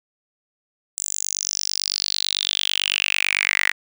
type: tone with high-pass filter sweep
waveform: sawtooth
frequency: 49 Hz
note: G1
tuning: in tune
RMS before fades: -23 dBFS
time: 0.97-3.72 s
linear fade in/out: 10 ms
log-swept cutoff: 7700 to 1900 Hz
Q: 6.7
effects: none